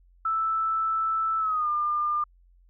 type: tone with pitch glide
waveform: sine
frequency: 1318.5 to 1202.1 Hz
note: E6 to D6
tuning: 0 to +40 cents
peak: -23 dBFS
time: 0.25-2.24 s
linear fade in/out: 5 ms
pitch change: -160 cents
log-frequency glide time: 1.39-1.69 s
effects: added 44 Hz sine -55 dBFS peak until 2.69 s